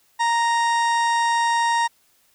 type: harmonic tone with a mistuned harmonic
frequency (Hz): 932.3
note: A#5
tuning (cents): 0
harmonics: 1 / 2 / 3 / 4 / 5 / 6 / 7 / 8 / 9 / 10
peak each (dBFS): -18 / -25 / -37 / -33 / -43 / -34 / -46 / -40 / -42 / -44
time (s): 0.19-1.88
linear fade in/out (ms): 20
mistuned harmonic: 10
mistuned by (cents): -47
effects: white hiss -61 dBFS RMS until 2.34 s

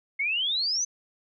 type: exponential sweep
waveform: sine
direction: up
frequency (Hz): 2129 to 6270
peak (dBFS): -24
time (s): 0.19-0.85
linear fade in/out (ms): 10
effects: none

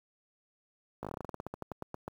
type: slowing click train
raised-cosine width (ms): 1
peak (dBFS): -24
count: 19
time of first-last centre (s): 1.03-2.079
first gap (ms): 17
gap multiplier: 1.13
effects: high-pass 60 Hz 12 dB/octave + 9-bit

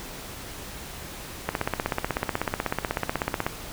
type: click train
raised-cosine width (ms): 0.5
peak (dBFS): -9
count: 33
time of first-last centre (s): 1.49-3.465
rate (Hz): 16.2
effects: pink hiss -39 dBFS RMS until 3.72 s

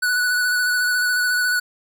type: tone with vibrato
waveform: square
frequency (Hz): 1480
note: F#6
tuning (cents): 0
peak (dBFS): -18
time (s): 0.02-1.6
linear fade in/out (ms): 10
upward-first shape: square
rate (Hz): 14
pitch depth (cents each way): 16
effects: none

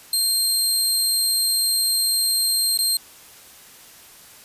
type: tone with dropouts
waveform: 20% pulse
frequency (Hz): 4186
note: C8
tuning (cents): 0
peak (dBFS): -12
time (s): 0.13-2.97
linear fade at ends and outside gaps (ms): 2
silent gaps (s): 2.775-2.788
effects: white hiss -46 dBFS RMS until 4.44 s + resampled to 32000 Hz

